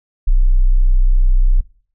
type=tone; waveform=sine; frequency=31.42 Hz; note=B0; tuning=31 cents sharp; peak=-8 dBFS; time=0.27-1.61 s; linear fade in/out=10 ms; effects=noise-tail reverb RT60 0.5 s tail -20 dB re dry